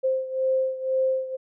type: beating tone pair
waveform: sine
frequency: 523.3 / 525.3 Hz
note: C5 / C5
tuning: 0 / +7 cents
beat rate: 2 Hz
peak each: -23 / -27 dBFS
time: 0.03-1.37 s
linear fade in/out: 20 ms
effects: none